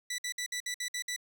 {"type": "tone bursts", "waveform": "15% pulse", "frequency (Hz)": 1972, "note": "B6", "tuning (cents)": -3, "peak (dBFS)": -27, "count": 8, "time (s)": [0.1, 1.163], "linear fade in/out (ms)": 5, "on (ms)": 83, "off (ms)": 57, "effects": []}